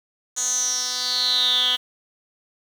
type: tone with band-pass filter sweep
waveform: 10% pulse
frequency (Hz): 250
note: B3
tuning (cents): +21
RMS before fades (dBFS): -22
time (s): 0.36-1.77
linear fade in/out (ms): 20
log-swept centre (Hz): 7000 to 3100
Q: 9.6
effects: 7-bit